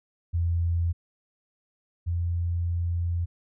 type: tone pair in turn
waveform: sine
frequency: 85 / 85.99 Hz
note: F2 / F2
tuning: -46 / -26 cents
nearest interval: unison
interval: 20 cents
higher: second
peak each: -22 / -24 dBFS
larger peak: first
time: 0.33-0.93 / 2.06-3.26 s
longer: second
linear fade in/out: 20 ms
effects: none